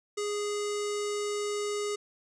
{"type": "tone with low-pass filter", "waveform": "square", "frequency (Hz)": 413.4, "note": "G#4", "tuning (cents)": -8, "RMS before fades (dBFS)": -32, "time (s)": [0.17, 1.96], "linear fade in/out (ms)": 10, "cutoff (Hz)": 7500, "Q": 3, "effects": []}